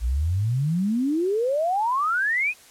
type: exponential sweep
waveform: sine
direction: up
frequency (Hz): 55 to 2574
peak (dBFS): -20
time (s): 0-2.54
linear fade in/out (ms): 50
effects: white hiss -50 dBFS RMS until 2.7 s + low-pass 11000 Hz 12 dB/octave